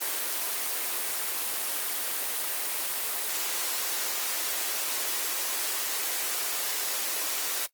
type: high-pass noise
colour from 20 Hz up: white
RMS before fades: -30 dBFS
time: 0-7.67 s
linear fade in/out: 20 ms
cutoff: 310 Hz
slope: 24 dB/octave
effects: noise-tail reverb RT60 0.1 s tail -17 dB re dry + Opus 24 kbps